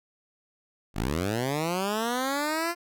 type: linear sweep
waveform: 10% pulse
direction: up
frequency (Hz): 44 to 349.2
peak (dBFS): -18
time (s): 0.94-2.75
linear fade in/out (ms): 50
effects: none